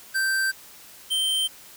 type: tone pair in turn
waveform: square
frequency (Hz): 1562 / 3124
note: G6 / G7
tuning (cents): -7 / -7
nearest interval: octave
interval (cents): 1200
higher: second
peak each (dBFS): -22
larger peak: neither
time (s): 0.14-0.52 / 1.1-1.48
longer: neither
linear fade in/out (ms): 20
effects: white hiss -47 dBFS RMS until 1.76 s